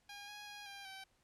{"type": "tone with pitch steps", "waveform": "10% pulse", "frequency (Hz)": [813, 829, 823, 798, 772], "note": ["G#5", "G#5", "G#5", "G5", "G5"], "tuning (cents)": [-37, -3, -16, 31, -27], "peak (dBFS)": -40, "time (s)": [0.09, 1.04], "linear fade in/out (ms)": 5, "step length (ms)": 190, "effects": ["pink hiss -75 dBFS RMS until 1.23 s", "low-pass 10000 Hz 12 dB/octave"]}